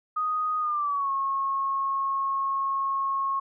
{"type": "tone with pitch glide", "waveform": "sine", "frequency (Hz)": [1244.5, 1089.7], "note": ["D#6", "C#6"], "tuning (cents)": [0, -30], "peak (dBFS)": -24, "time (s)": [0.16, 3.4], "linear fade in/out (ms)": 10, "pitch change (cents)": -230, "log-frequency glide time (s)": [0.59, 1.11], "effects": []}